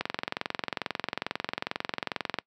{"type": "click train", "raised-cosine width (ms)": 0.3, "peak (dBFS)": -12, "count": 54, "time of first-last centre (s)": [0.01, 2.387], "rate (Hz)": 22.3, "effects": ["noise-tail reverb RT60 0.1 s tail -23 dB re dry", "high-pass 150 Hz 12 dB/octave"]}